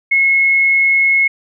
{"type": "tone", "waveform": "sine", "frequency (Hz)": 2175, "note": "C#7", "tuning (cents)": -33, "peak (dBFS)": -9, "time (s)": [0.11, 1.28], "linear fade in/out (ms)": 10, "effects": []}